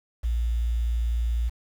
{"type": "tone", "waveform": "sine", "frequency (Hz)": 58, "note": "A#1", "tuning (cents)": -8, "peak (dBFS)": -22, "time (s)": [0.23, 1.5], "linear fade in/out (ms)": 20, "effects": ["8-bit"]}